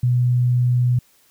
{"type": "tone", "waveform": "sine", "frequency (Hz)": 123.47, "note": "B2", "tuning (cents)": 0, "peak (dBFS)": -14, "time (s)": [0.03, 0.99], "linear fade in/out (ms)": 5, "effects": ["white hiss -57 dBFS RMS until 1.3 s"]}